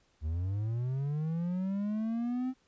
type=linear sweep; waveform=triangle; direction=up; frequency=73.42 to 261.6 Hz; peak=-28 dBFS; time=0.21-2.54 s; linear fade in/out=50 ms; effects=pink hiss -70 dBFS RMS until 2.67 s + resampled to 16000 Hz